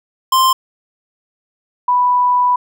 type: tone pair in turn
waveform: square / sine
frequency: 1046.5 / 987.8 Hz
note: C6 / B5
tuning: 0 / 0 cents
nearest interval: minor second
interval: 100 cents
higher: first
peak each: -10 dBFS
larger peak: neither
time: 0.32-0.53 / 1.88-2.56 s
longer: second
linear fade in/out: 5 ms
effects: none